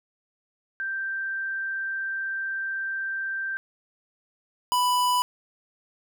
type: tone pair in turn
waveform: sine / square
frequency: 1569 / 990.6 Hz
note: G6 / B5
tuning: +1 / +5 cents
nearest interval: minor sixth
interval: 796 cents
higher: first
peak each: -27 / -21 dBFS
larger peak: second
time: 0.8-3.57 / 4.72-5.22 s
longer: first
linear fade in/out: 0 ms
effects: none